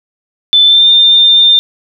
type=tone with pitch glide; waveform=sine; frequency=3520 to 3604 Hz; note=A7 to A7; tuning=0 to +41 cents; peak=-3 dBFS; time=0.53-1.59 s; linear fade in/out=0 ms; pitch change=+41 cents; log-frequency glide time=0.65-0.86 s; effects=none